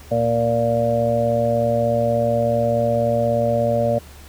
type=harmonic tone; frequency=116.54 Hz; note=A#2; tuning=in tune; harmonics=1 / 2 / 4 / 5 / 6; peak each=-24 / -25 / -26 / -18 / -26 dBFS; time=0.11-3.99 s; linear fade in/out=10 ms; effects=added 73 Hz sine -41 dBFS peak until 4.28 s + pink hiss -45 dBFS RMS until 4.28 s